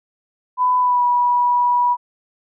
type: tone with pitch glide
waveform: sine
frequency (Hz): 1000 to 974.3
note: B5 to B5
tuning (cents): +21 to -24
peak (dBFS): -13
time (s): 0.57-1.97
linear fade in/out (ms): 50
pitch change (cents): -45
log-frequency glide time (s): 0.79-1.04
effects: none